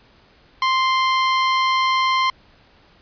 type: tone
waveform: sawtooth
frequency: 1046.5 Hz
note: C6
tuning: in tune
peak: -12 dBFS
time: 0.62-2.3 s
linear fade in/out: 2 ms
effects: pink hiss -53 dBFS RMS until 3.01 s + resampled to 11025 Hz